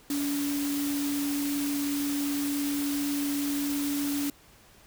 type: tone in noise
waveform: sine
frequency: 285.6 Hz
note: D4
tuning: 48 cents flat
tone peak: -27 dBFS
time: 0.1-4.3 s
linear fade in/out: 2 ms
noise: white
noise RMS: -36 dBFS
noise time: 0.1-4.3 s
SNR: +6 dB
effects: pink hiss -56 dBFS RMS until 4.86 s